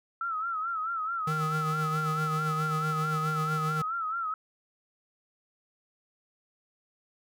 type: tone with vibrato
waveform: sine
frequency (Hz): 1318.5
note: E6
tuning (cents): 0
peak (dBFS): -29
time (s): 0.21-4.34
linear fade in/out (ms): 2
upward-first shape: sine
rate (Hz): 4.6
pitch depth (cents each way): 89
type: tone with tremolo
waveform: square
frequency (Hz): 155.56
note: D#3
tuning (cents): 0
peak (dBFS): -29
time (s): 1.27-3.82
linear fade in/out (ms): 5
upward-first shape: sine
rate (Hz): 7.6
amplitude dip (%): 35
effects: none